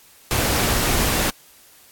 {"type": "noise", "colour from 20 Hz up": "pink", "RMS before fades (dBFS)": -20, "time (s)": [0.31, 1.3], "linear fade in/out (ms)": 0, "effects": ["white hiss -50 dBFS RMS until 1.91 s", "AAC 64 kbps"]}